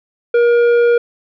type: tone with tanh clipping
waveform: sine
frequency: 474.8 Hz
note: A#4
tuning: 32 cents sharp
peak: -10 dBFS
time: 0.34-0.98 s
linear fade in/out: 5 ms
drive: 9 dB
effects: none